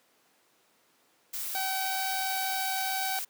blue noise, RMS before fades -35 dBFS, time 1.33-3.25 s, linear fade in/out 10 ms
harmonic tone, 765 Hz, G5, 42 cents flat, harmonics 1 / 2 / 3 / 4 / 5 / 6 / 7 / 8, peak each -32 / -38 / -40 / -47 / -41 / -42 / -47 / -51 dBFS, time 1.55-3.19 s, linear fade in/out 0 ms
effects pink hiss -66 dBFS RMS until 3.29 s + high-pass 300 Hz 12 dB/octave

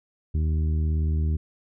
harmonic tone, 78 Hz, D#2, 5 cents sharp, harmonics 1 / 2 / 3 / 4 / 5, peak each -21 / -31 / -38 / -42 / -44 dBFS, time 0.34-1.37 s, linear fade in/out 10 ms, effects none

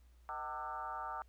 sine tone with frequency modulation, 1046.5 Hz, C6, in tune, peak -39 dBFS, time 0.29-1.22 s, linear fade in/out 0 ms, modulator 141 Hz, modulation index 2.4, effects added 60 Hz sine -60 dBFS peak until 1.28 s + pink hiss -75 dBFS RMS until 1.28 s

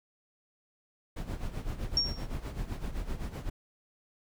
brown noise with tremolo, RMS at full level -33 dBFS, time 1.16-3.5 s, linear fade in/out 10 ms, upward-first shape sine, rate 7.8 Hz, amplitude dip 70%
sine tone with exponential decay, 5540 Hz, F8, 15 cents flat, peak -21 dBFS, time 1.97-2.26 s, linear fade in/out 2 ms, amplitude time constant 62 ms
effects none

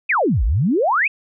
sine exponential two-way sweep, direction down then up, 2680 to 46.44 to 2680 Hz, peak -14 dBFS, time 0.09-1.08 s, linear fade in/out 10 ms, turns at 0.44 s, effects none

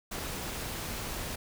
pink noise, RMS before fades -37 dBFS, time 0.11-1.36 s, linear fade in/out 10 ms, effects none

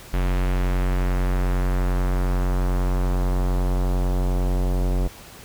square tone with low-pass filter sweep, 45.61 Hz, F#1, 24 cents flat, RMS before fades -21 dBFS, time 0.13-5.08 s, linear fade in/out 10 ms, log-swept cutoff 2700 to 650 Hz, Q 1.1, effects pink hiss -43 dBFS RMS until 5.44 s

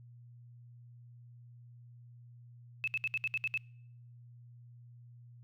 sine tone bursts, 2609 Hz, E7, 18 cents flat, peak -30 dBFS, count 8, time 2.84-3.575 s, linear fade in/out 0 ms, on 35 ms, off 65 ms, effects noise-tail reverb RT60 0.7 s tail -25 dB re dry + added 120 Hz sine -52 dBFS peak until 5.43 s

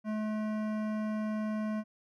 sine tone with hard clipping, 214.8 Hz, A3, 41 cents flat, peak -33 dBFS, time 0.04-1.84 s, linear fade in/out 50 ms, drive 15 dB, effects none

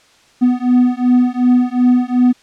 triangle beating tone pair, 246.9 / 249.6 Hz, B3 / B3, 0 / +19 cents, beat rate 2.7 Hz, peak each -11 dBFS, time 0.41-2.33 s, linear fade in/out 20 ms, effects white hiss -50 dBFS RMS until 2.42 s + low-pass 6000 Hz 12 dB/octave

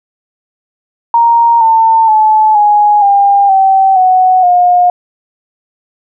sine tone with pitch steps, 933 / 898.1 / 864.5 / 832.2 / 801 / 771.1 / 742.2 / 714.5 Hz, A#5 / A5 / A5 / G#5 / G5 / G5 / F#5 / F5, +1 / +35 / -31 / +3 / +37 / -29 / +5 / +39 cents, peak -4 dBFS, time 1.14-4.9 s, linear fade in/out 2 ms, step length 470 ms, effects none

